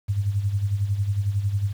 sine tone with tremolo, 100.5 Hz, G2, 44 cents sharp, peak -18 dBFS, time 0.08-1.73 s, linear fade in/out 20 ms, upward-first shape sine, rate 11 Hz, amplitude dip 65%, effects 8-bit

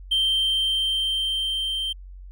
triangle tone with level ramp, 3136 Hz, G7, in tune, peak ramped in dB -16 to -23 dBFS, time 0.11-1.93 s, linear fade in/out 10 ms, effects tanh soft clip ceiling -12 dBFS + added 46 Hz sine -38 dBFS peak until 2.31 s

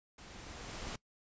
pink noise with level ramp, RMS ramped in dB -53 to -41 dBFS, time 0.18-0.96 s, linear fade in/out 5 ms, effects noise-tail reverb RT60 0.1 s tail -22 dB re dry + resampled to 16000 Hz

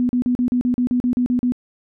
sine tone bursts, 246.9 Hz, B3, in tune, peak -15 dBFS, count 12, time 0-1.521 s, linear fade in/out 0 ms, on 91 ms, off 39 ms, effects none

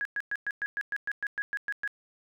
sine tone bursts, 1661.2 Hz, G#6, in tune, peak -28 dBFS, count 13, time 0.01-1.876 s, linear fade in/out 0 ms, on 42 ms, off 110 ms, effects none

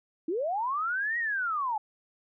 sine linear two-way sweep, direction up then down, 301.7 to 1918 to 822 Hz, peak -27 dBFS, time 0.28-1.78 s, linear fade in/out 5 ms, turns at 1.18 s, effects none

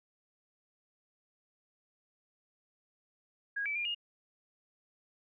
sine tone with pitch steps, 1642 / 2308 / 2403 / 2848 Hz, G#6 / D7 / D7 / F7, -20 / -31 / +39 / +33 cents, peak -32 dBFS, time 3.56-3.948 s, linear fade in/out 10 ms, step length 97 ms, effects none

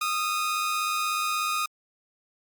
sawtooth tone pair together, 1239 / 1335.5 Hz, D#6 / E6, -8 / +22 cents, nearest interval minor second, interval 130 cents, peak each -22 / -31 dBFS, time 0.01-1.66 s, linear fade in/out 5 ms, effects Opus 48 kbps

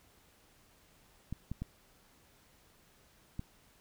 clicks, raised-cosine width 5 ms, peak -25 dBFS, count 4, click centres 1.326 / 1.516 / 1.62 / 3.394 s, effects pink hiss -65 dBFS RMS until 3.8 s

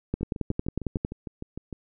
two click trains, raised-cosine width 3 ms, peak -13 / -22 dBFS, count 11 / 11, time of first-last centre 0.14-1.049 / 0.21-1.727 s, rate 11 / 6.59 Hz, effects none

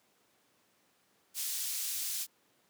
pink high-pass noise, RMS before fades -36 dBFS, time 1.34-2.27 s, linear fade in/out 50 ms, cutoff 5200 Hz, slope 12 dB/octave, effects pink hiss -70 dBFS RMS until 2.69 s + high-pass 200 Hz 12 dB/octave

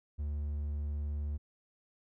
triangle tone, 73.42 Hz, D2, in tune, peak -31 dBFS, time 0.18-1.38 s, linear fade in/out 20 ms, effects none

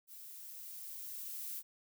violet noise with level ramp, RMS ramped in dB -52 to -42 dBFS, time 0.07-1.63 s, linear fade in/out 50 ms, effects none

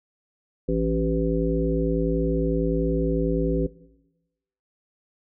harmonic tone with a mistuned harmonic, 55.4 Hz, A1, 13 cents sharp, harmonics 1 / 3 / 5 / 7 / 9, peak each -27 / -27 / -27 / -27 / -27 dBFS, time 0.68-3.67 s, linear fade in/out 10 ms, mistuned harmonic 3, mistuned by +16 cents, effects noise-tail reverb RT60 1.0 s tail -19 dB re dry

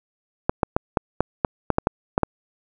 clicks, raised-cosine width 1 ms, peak -3 dBFS, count 11, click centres 0.495 / 0.632 / 0.765 / 0.972 / 1.206 / 1.448 / 1.703 / 1.784 / 1.871 / 2.179 / 2.233 s, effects none

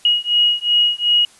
sine beating tone pair, 2892 / 2894.7 Hz, F#7 / F#7, -40 / -39 cents, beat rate 2.7 Hz, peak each -16 dBFS, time 0.05-1.25 s, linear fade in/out 2 ms, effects white hiss -48 dBFS RMS until 1.39 s + resampled to 24000 Hz

